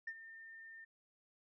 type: tone with ADSR envelope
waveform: sine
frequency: 1808 Hz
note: A6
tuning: 47 cents sharp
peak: -38 dBFS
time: 0.07-0.85 s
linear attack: 6 ms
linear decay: 56 ms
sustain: -13 dB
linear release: 11 ms
effects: tanh soft clip ceiling -35 dBFS